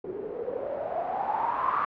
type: noise with low-pass filter sweep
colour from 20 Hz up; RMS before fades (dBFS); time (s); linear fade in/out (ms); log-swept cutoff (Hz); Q
blue; -30; 0.04-1.85; 5; 370 to 1200; 9.7
effects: low-pass 2000 Hz 12 dB/octave